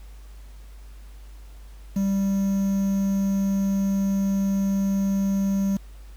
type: tone with quantisation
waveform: triangle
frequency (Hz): 196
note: G3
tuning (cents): 0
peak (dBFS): -18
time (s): 1.96-5.77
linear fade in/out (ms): 5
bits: 7
effects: added 50 Hz sine -40 dBFS peak until 6.16 s + pink hiss -56 dBFS RMS until 6.16 s